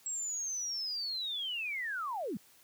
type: linear sweep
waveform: sine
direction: down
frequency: 7700 to 164.81 Hz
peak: -34 dBFS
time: 0.06-2.37 s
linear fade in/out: 2 ms
effects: white hiss -62 dBFS RMS until 2.63 s + high-pass 80 Hz 12 dB/octave